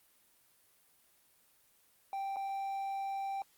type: tone with dropouts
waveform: triangle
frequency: 784 Hz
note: G5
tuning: in tune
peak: -33 dBFS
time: 2.13-3.42 s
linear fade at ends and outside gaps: 1 ms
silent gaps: 2.361-2.367 s
effects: white hiss -68 dBFS RMS until 3.57 s + Opus 32 kbps